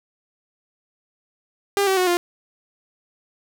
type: tone with pitch steps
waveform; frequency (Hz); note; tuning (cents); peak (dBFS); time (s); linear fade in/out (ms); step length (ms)
sawtooth; 400.2 / 382.8 / 366.1 / 350.2; G4 / G4 / F#4 / F4; +36 / -41 / -18 / +5; -13; 1.77-2.17; 0; 100
effects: none